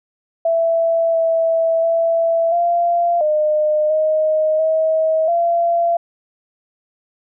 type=tone with pitch steps; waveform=sine; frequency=663 / 657 / 664 / 690 / 609 / 623 / 637 / 683 Hz; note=E5 / E5 / E5 / F5 / D#5 / D#5 / D#5 / F5; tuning=+10 / -6 / +12 / -21 / -37 / +2 / +41 / -39 cents; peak=-13 dBFS; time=0.45-5.97 s; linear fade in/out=5 ms; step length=690 ms; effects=none